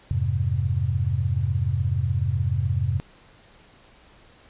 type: chord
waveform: sine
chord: F minor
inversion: none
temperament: equal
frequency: 87.31 / 103.83 / 130.81 Hz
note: F2 / Ab2 / C3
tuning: 0 / 0 / 0 cents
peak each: -25 dBFS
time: 0.11-3 s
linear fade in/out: 0 ms
effects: pink hiss -53 dBFS RMS until 4.49 s + resampled to 8000 Hz